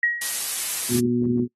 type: tone with exponential decay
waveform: sine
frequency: 1900 Hz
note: A#6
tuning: 33 cents sharp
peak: -16 dBFS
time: 0.03-0.45 s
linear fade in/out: 2 ms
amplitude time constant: 91 ms
type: noise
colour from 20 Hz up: blue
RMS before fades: -24 dBFS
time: 0.21-1 s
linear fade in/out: 10 ms
type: harmonic tone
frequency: 121.3 Hz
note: B2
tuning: 31 cents flat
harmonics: 1 / 2 / 3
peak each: -29 / -20 / -25 dBFS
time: 0.89-1.48 s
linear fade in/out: 50 ms
effects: noise-tail reverb RT60 0.1 s tail -21 dB re dry + AAC 32 kbps